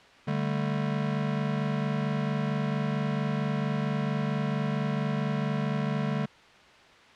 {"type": "chord", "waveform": "square", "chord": "D suspended fourth", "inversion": "none", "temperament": "just", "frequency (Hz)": [146.83, 195.78, 220.2], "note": ["D3", "G3", "A3"], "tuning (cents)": [0, -2, 2], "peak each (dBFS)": [-30, -33, -33], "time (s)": [0.27, 6.26], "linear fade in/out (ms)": 10, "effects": ["white hiss -53 dBFS RMS until 7.15 s", "low-pass 3000 Hz 12 dB/octave"]}